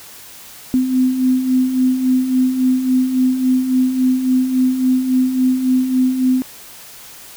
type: beating tone pair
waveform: sine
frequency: 253.5 / 257.1 Hz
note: B3 / C4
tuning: +45 / -30 cents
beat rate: 3.6 Hz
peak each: -21 / -13 dBFS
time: 0.74-6.42 s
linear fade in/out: 0 ms
effects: white hiss -38 dBFS RMS until 7.36 s